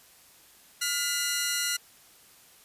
10% pulse tone pair together, 1418 / 2005 Hz, F6 / B6, +26 / +26 cents, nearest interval tritone, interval 600 cents, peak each -21 dBFS, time 0.81-1.77 s, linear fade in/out 10 ms, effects white hiss -56 dBFS RMS until 2.64 s + resampled to 32000 Hz

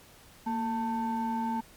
triangle ring-modulated tone, 330 Hz, E4, 2 cents sharp, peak -23 dBFS, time 0.46-1.61 s, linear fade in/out 10 ms, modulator 561 Hz, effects pink hiss -55 dBFS RMS until 1.76 s + MP3 96 kbps

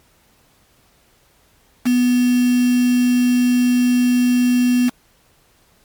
sine tone with quantisation, 246.9 Hz, B3, in tune, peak -12 dBFS, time 1.85-4.9 s, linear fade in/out 20 ms, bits 4, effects pink hiss -56 dBFS RMS until 5.84 s + MP3 96 kbps

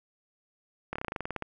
slowing click train, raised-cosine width 0.5 ms, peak -18 dBFS, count 13, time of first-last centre 0.93-1.423 s, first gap 26 ms, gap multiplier 1.08, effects none

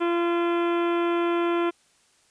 harmonic tone with a mistuned harmonic, 343.1 Hz, F4, 31 cents flat, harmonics 1 / 2 / 3 / 4 / 5 / 6 / 7 / 8 / 9 / 10, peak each -22 / -32 / -31 / -33 / -41 / -42 / -40 / -44 / -44 / -47 dBFS, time 0-1.71 s, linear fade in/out 20 ms, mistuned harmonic 8, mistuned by -52 cents, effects white hiss -62 dBFS RMS until 2.3 s + resampled to 22050 Hz

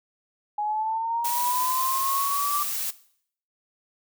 sine linear sweep, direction up, 830.6 to 1174.7 Hz, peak -24 dBFS, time 0.58-2.63 s, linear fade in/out 5 ms
blue noise, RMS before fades -29 dBFS, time 1.24-2.91 s, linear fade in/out 10 ms
effects noise-tail reverb RT60 0.6 s tail -17 dB re dry

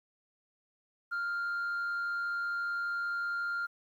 sine tone with frequency modulation, 1396.9 Hz, F6, in tune, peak -29 dBFS, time 1.11-3.67 s, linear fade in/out 20 ms, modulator 88.7 Hz, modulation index 0.24, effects tanh soft clip ceiling -30 dBFS + 11-bit

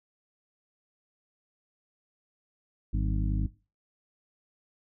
harmonic tone with a mistuned harmonic, 51.5 Hz, G#1, 14 cents flat, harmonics 1 / 2 / 3 / 4 / 5 / 6, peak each -26 / -32 / -36 / -38 / -40 / -42 dBFS, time 2.93-3.47 s, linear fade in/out 10 ms, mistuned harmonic 4, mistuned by -110 cents, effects noise-tail reverb RT60 0.3 s tail -18 dB re dry

